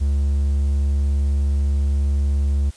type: tone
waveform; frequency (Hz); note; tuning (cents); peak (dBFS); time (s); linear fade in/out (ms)
triangle; 70.4; C#2; +27; -14; 0-2.71; 20
effects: white hiss -49 dBFS RMS until 2.76 s + resampled to 22050 Hz